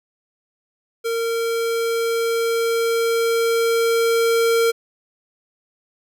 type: tone with level ramp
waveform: square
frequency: 460 Hz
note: A#4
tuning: 23 cents flat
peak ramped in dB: -21 to -15 dBFS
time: 1.04-4.72 s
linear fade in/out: 20 ms
effects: none